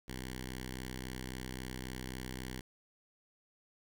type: tone with notch filter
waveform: 5% pulse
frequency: 63.7 Hz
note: C2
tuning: 46 cents flat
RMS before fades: -43 dBFS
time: 0.08-2.61 s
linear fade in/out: 5 ms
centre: 620 Hz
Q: 0.66
effects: none